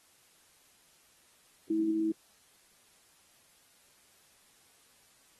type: tone pair together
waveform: sine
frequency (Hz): 216.5 / 324.2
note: A3 / E4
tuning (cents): -28 / -29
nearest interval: perfect fifth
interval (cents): 699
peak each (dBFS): -39 / -27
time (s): 1.7-2.12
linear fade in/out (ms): 5
effects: white hiss -64 dBFS RMS until 5.39 s + AAC 32 kbps